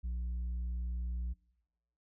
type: tone with tanh clipping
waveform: sine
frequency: 60 Hz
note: B1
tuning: 49 cents flat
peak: -35 dBFS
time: 0.03-1.34 s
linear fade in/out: 20 ms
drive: 4 dB
effects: noise-tail reverb RT60 1.0 s tail -24 dB re dry